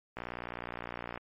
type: click train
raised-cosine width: 0.5 ms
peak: -23 dBFS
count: 61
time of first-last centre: 0.17-1.175 s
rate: 59.7 Hz
effects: MP3 32 kbps